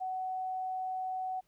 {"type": "tone", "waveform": "sine", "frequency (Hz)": 748, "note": "F#5", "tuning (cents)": 19, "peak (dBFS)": -33, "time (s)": [0, 1.41], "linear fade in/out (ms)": 20, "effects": ["pink hiss -74 dBFS RMS until 1.47 s"]}